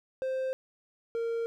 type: tone pair in turn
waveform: triangle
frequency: 523.3 / 461.7 Hz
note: C5 / A#4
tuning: 0 / -17 cents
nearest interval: major second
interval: 217 cents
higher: first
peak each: -27 dBFS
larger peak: neither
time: 0.22-0.53 / 1.15-1.46 s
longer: neither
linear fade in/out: 0 ms
effects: none